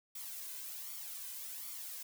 blue noise with flanger, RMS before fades -45 dBFS, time 0.15-2.03 s, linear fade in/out 5 ms, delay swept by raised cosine 0.88 to 1.98 ms, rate 1.3 Hz, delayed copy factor +0.6, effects none

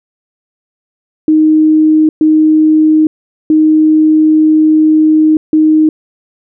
sine tone bursts at uneven times, 311.1 Hz, D#4, in tune, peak -4 dBFS, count 4, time 1.28-2.09 / 2.21-3.07 / 3.5-5.37 / 5.53-5.89 s, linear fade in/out 2 ms, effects none

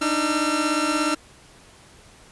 sawtooth tone cluster, 295.8 / 312.7 / 1358 Hz, D4 / D#4 / F6, +13 / +9 / -49 cents, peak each -21 dBFS, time 0.01-1.15 s, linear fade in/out 10 ms, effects pink hiss -50 dBFS RMS until 2.31 s + resampled to 24000 Hz

